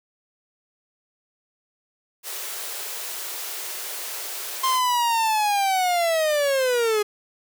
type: high-pass noise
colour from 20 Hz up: white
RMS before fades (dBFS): -32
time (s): 2.23-4.8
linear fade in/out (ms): 50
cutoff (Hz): 340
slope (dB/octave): 96
type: linear sweep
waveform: 45% pulse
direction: down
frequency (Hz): 1057 to 411.9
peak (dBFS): -19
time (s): 4.63-7.03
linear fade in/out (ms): 10
effects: none